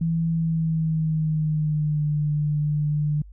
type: tone with pitch glide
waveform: sine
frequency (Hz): 164.81 to 149.4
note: E3 to D3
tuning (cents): 0 to +30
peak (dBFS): -20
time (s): 0.01-3.22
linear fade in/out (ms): 5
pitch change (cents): -170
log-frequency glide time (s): 0.3-2.09
effects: added 50 Hz sine -41 dBFS peak until 3.32 s